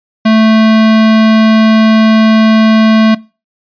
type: tone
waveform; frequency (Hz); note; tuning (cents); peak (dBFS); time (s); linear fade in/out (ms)
square; 220; A3; 0; -5; 0.25-3.15; 10
effects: noise-tail reverb RT60 0.3 s tail -21 dB re dry + resampled to 11025 Hz